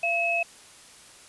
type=tone pair together; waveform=sine; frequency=682.6 / 2577 Hz; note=F5 / E7; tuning=-40 / -40 cents; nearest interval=octave + major seventh; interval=2300 cents; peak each=-27 / -24 dBFS; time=0.03-0.43 s; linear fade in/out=5 ms; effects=white hiss -50 dBFS RMS until 1.28 s + resampled to 24000 Hz